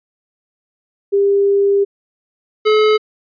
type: tone pair in turn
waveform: sine / square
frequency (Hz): 399.4 / 428.8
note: G4 / A4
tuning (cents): +32 / -45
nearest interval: minor second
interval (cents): 123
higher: second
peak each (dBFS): -10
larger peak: neither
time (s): 1.12-1.85 / 2.65-2.98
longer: first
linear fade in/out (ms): 20
effects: resampled to 11025 Hz